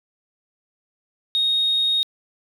sine tone, 3729 Hz, A#7, in tune, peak -16 dBFS, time 1.35-2.03 s, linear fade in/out 0 ms, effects tanh soft clip ceiling -13 dBFS + 9-bit

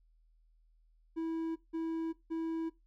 triangle tone bursts, 326.2 Hz, E4, 18 cents flat, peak -31 dBFS, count 3, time 1.16-2.7 s, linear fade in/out 20 ms, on 400 ms, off 170 ms, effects noise-tail reverb RT60 0.2 s tail -19 dB re dry + added 40 Hz sine -64 dBFS peak until 2.86 s

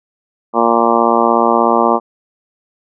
harmonic tone, 116.54 Hz, A#2, in tune, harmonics 2 / 3 / 4 / 5 / 6 / 7 / 8 / 9 / 10, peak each -18 / -18 / -18 / -18 / -18 / -18 / -18 / -18 / -18 dBFS, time 0.53-2 s, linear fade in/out 50 ms, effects none

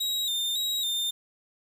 40% pulse tone with vibrato, 3718 Hz, A#7, 5 cents flat, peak -25 dBFS, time 0-1.11 s, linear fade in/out 10 ms, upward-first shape square, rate 1.8 Hz, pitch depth 51 cents each way, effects 9-bit

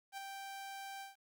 sawtooth tone with ADSR envelope, 784 Hz, G5, in tune, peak -37 dBFS, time 0.12-1.16 s, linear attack 56 ms, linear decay 5 ms, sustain -4 dB, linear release 150 ms, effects 12-bit

